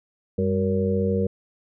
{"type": "harmonic tone with a mistuned harmonic", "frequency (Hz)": 93.7, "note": "F#2", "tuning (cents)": 22, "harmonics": [1, 2, 4, 5, 6], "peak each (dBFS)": [-26, -24, -30, -24, -34], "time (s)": [0.38, 1.27], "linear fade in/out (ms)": 5, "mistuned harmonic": 2, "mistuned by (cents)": 94, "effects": []}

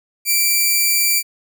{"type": "tone", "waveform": "5% pulse", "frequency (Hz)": 2338, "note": "D7", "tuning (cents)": -8, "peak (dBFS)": -4, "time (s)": [0.25, 1.23], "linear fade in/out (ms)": 50, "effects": []}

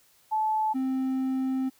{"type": "tone pair in turn", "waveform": ["sine", "triangle"], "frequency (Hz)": [868, 262.5], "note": ["A5", "C4"], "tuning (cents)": [-24, 6], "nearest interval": "octave + major sixth", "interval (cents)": 2070, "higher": "first", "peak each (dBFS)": -23, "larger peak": "neither", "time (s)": [[0.31, 0.74], [0.74, 1.7]], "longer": "second", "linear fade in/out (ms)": 20, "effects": ["white hiss -62 dBFS RMS until 1.79 s"]}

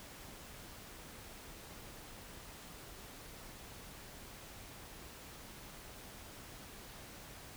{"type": "silence", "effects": ["pink hiss -52 dBFS RMS until 7.56 s"]}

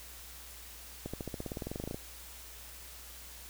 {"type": "accelerating click train", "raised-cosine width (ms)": 2, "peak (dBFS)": -24, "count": 18, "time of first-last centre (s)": [1.06, 1.944], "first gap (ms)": 76, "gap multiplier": 0.95, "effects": ["added 60 Hz sine -53 dBFS peak until 3.49 s", "white hiss -50 dBFS RMS until 3.49 s"]}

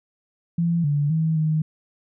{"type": "tone with pitch steps", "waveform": "sine", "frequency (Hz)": [169.3, 145.2, 160.1, 156], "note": ["E3", "D3", "D#3", "D#3"], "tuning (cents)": [46, -19, 50, 5], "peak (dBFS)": -18, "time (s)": [0.58, 1.62], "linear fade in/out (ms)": 5, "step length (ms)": 260, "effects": []}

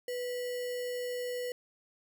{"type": "tone with sample-and-hold", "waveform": "sine", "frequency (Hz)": 493.9, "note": "B4", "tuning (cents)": 0, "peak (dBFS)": -33, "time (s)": [0.08, 1.52], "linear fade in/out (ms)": 2, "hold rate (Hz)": 2450, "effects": []}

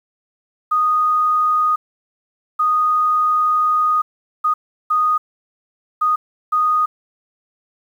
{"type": "tone bursts at uneven times", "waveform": "sine", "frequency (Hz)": 1239, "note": "D#6", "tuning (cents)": -8, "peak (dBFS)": -13, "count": 6, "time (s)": [[0.71, 1.76], [2.59, 4.02], [4.44, 4.54], [4.9, 5.18], [6.01, 6.16], [6.52, 6.86]], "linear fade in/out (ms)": 10, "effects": ["8-bit"]}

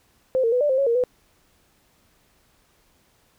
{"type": "tone with pitch steps", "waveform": "sine", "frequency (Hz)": [519, 458, 496.8, 588, 524, 552, 467, 499.3], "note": ["C5", "A#4", "B4", "D5", "C5", "C#5", "A#4", "B4"], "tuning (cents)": [-14, -31, 10, 2, 2, -7, 3, 19], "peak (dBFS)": -17, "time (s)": [0.35, 1.038], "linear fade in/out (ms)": 0, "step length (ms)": 86, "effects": ["pink hiss -62 dBFS RMS until 3.38 s"]}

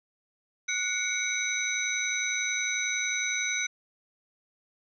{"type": "tone cluster", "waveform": "sine", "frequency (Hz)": [1465, 2161, 2272, 3833, 6040], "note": ["F#6", "C#7", "C#7", "A#7", "F#8"], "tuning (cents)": [-18, -45, 42, 47, 35], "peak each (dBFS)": [-35, -34, -32, -35, -32], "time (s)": [0.68, 3.67], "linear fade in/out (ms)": 10, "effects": []}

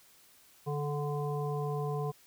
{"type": "harmonic tone with a mistuned harmonic", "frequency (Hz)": 146.83, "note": "D3", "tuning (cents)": 0, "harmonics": [1, 3, 5, 7], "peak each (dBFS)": [-33, -36, -41, -42], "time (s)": [0.66, 2.12], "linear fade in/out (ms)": 20, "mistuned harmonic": 3, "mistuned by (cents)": -18, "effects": ["white hiss -61 dBFS RMS until 2.26 s"]}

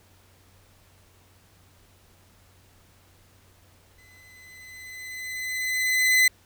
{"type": "tone with exponential growth", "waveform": "40% pulse", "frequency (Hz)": 2023, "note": "B6", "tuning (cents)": 41, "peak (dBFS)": -14, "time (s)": [3.98, 6.28], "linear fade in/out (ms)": 5, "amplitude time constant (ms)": 500, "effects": ["added 92 Hz sine -59 dBFS peak until 6.45 s", "pink hiss -59 dBFS RMS until 6.45 s"]}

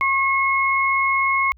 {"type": "tone pair together", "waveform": "sine", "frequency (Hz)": [1086, 2170], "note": ["C#6", "C#7"], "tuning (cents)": [-36, -37], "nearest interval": "octave", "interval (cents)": 1199, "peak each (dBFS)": -19, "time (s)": [0.01, 1.52], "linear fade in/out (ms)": 0, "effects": ["added 60 Hz sine -47 dBFS peak until 1.57 s"]}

